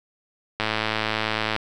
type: click train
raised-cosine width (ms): 0.3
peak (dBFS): -7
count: 106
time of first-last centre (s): 0.6-1.563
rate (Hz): 109
effects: none